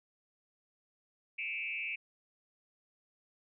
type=tone with frequency modulation; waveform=sine; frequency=2460 Hz; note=D#7; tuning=20 cents flat; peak=-35 dBFS; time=1.38-1.96 s; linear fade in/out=10 ms; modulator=132 Hz; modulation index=1.8; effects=none